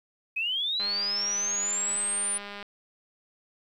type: linear sweep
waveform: sine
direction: up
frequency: 2493 to 9480 Hz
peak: -26 dBFS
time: 0.36-2.38 s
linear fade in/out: 10 ms
type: click train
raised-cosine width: 0.3 ms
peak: -24 dBFS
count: 372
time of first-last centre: 0.8-2.628 s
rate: 203 Hz
effects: 10-bit